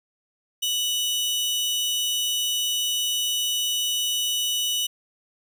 sawtooth tone pair together, 2960 / 3733 Hz, F#7 / A#7, 0 / +2 cents, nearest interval major third, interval 402 cents, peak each -20 / -29 dBFS, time 0.62-4.87 s, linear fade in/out 10 ms, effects none

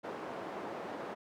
white band-pass noise, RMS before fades -42 dBFS, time 0.03-1.15 s, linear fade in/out 20 ms, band 250 to 760 Hz, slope 12 dB/octave, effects none

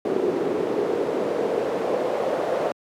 pink noise with band-pass filter sweep, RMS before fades -24 dBFS, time 0.05-2.72 s, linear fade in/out 2 ms, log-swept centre 380 to 570 Hz, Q 3.4, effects high-pass 150 Hz 12 dB/octave

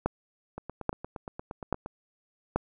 two click trains, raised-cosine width 1 ms, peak -11 / -23 dBFS, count 4 / 12, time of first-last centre 0.06-2.56 / 0.58-1.861 s, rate 1.2 / 8.59 Hz, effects none

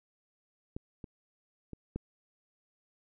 clicks, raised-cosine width 3 ms, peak -25 / -30 / -29 / -22 dBFS, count 4, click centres 0.765 / 1.042 / 1.733 / 1.96 s, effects none

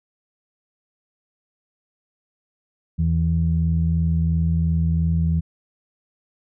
sine tone pair together, 81.2 / 164.1 Hz, E2 / E3, -26 / -8 cents, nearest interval octave, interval 1218 cents, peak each -19 dBFS, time 2.98-5.41 s, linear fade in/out 20 ms, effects tanh soft clip ceiling -9 dBFS

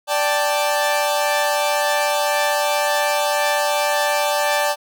sawtooth chord, D suspended fourth, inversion none, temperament equal, 587.3 / 784 / 880 Hz, D5 / G5 / A5, 0 / 0 / 0 cents, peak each -16 / -20 / -18 dBFS, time 0.07-4.76 s, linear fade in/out 50 ms, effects none

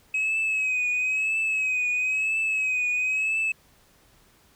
sine tone with vibrato, 2546 Hz, D#7, 39 cents sharp, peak -20 dBFS, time 0.14-3.52 s, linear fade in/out 5 ms, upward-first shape triangle, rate 1 Hz, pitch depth 64 cents each way, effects tanh soft clip ceiling -21 dBFS + pink hiss -59 dBFS RMS until 4.55 s

